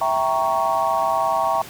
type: chord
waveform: sine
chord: E diminished seventh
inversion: none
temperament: equal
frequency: 659.3 / 784 / 932.3 / 1108.7 Hz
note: E5 / G5 / Bb5 / Db6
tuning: 0 / 0 / 0 / 0 cents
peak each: -23 dBFS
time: 0.01-1.62 s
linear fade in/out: 5 ms
effects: pink hiss -38 dBFS RMS until 1.69 s + high-pass 100 Hz 12 dB/octave